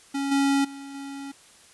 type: tone with level steps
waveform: square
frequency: 277.2 Hz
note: C#4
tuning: in tune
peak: -26 / -20 / -38 / -35 dBFS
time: 0.14-1.32 s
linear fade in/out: 10 ms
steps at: 0.31 / 0.64 / 0.94 s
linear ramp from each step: 10 ms
effects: white hiss -53 dBFS RMS until 1.73 s + resampled to 24000 Hz